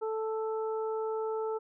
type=harmonic tone; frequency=440 Hz; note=A4; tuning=in tune; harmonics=1 / 2 / 3; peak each=-31 / -39 / -43 dBFS; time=0.01-1.59 s; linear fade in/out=20 ms; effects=none